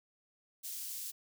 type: high-pass noise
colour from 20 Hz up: white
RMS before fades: -42 dBFS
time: 0.63-1.12 s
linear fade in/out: 20 ms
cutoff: 4700 Hz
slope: 12 dB/octave
effects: none